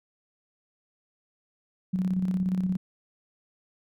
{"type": "tone with tremolo", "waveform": "sine", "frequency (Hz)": 185, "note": "F#3", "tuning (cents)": 0, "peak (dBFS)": -22, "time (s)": [1.93, 2.77], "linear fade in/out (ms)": 10, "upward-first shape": "square", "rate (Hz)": 17, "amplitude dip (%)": 45, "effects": []}